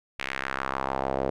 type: tone with band-pass filter sweep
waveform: sawtooth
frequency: 66.7 Hz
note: C2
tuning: 34 cents sharp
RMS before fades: -30 dBFS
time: 0.19-1.3 s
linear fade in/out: 5 ms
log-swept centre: 2400 to 520 Hz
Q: 2.1
effects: none